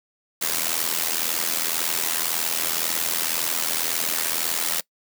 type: noise with amplitude modulation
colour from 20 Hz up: white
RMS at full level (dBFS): -21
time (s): 0.41-4.81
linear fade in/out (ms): 10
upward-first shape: sine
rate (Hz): 81.9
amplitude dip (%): 80
effects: noise-tail reverb RT60 0.1 s tail -23 dB re dry + high-pass 200 Hz 12 dB/octave